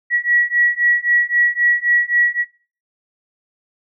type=beating tone pair; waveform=sine; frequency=1924 / 1927.8 Hz; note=B6 / B6; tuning=-46 / -42 cents; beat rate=3.8 Hz; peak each=-16 dBFS; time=0.1-2.45 s; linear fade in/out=50 ms; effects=noise-tail reverb RT60 0.4 s tail -21 dB re dry